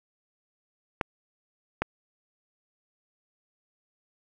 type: clicks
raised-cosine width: 0.5 ms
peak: -10 dBFS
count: 2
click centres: 1.012 / 1.82 s
effects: none